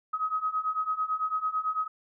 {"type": "beating tone pair", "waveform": "sine", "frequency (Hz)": [1262, 1271], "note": ["D#6", "D#6"], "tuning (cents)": [24, 36], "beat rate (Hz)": 9, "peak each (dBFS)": [-31, -29], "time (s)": [0.13, 1.88], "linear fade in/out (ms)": 10, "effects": []}